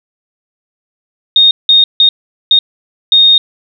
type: tone bursts at uneven times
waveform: sine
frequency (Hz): 3700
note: A#7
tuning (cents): -14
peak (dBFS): -3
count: 5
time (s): 1.36-1.51 / 1.69-1.84 / 2-2.09 / 2.51-2.59 / 3.12-3.38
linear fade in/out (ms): 2
effects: none